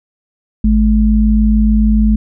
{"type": "tone pair together", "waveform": "sine", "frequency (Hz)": [53.51, 214.2], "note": ["A1", "A3"], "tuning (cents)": [-48, -46], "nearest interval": "2 octaves", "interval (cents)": 2402, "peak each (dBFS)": -10, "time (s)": [0.64, 2.16], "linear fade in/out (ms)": 5, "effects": []}